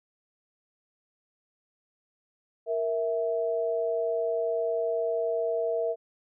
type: tone pair together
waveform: sine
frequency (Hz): 466.2 / 656.1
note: A#4 / E5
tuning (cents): 0 / -8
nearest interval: tritone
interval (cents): 592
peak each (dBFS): -28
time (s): 2.66-5.96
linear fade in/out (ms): 50
effects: none